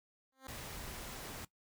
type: tone with exponential growth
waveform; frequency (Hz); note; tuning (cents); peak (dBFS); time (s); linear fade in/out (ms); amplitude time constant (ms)
10% pulse; 264.4; C4; +18; -37; 0.32-0.47; 2; 31
type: noise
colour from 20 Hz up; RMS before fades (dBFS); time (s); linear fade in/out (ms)
pink; -46; 0.48-1.45; 5
effects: noise-tail reverb RT60 0.1 s tail -18 dB re dry